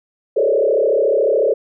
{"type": "tone with frequency modulation", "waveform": "sine", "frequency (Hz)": 496.3, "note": "B4", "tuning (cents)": 8, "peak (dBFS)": -12, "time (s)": [0.36, 1.54], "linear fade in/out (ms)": 10, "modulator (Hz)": 33.9, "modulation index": 2.7, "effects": []}